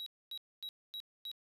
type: tone bursts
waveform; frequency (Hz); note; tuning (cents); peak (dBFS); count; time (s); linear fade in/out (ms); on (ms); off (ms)
triangle; 3865; B7; -38; -39; 5; 0-1.315; 0; 63; 250
effects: none